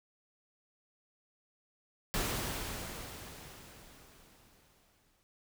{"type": "noise with exponential decay", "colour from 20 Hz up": "pink", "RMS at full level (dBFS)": -33, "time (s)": [2.14, 5.23], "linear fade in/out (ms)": 0, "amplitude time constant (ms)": 670, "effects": []}